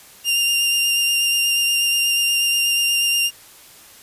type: tone with vibrato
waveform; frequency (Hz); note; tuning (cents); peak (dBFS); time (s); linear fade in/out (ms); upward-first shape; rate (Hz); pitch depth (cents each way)
sawtooth; 2794; F7; 0; -13; 0.24-3.31; 50; sine; 8.3; 13
effects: white hiss -45 dBFS RMS until 4.02 s + resampled to 32000 Hz